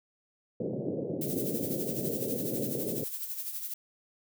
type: band-pass noise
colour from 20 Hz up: white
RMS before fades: -34 dBFS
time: 0.6-3.04 s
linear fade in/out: 5 ms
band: 110 to 540 Hz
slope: 48 dB/octave
type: noise with tremolo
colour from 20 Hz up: violet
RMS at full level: -35 dBFS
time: 1.21-3.74 s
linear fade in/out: 5 ms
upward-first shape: sine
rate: 12 Hz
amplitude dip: 55%
effects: none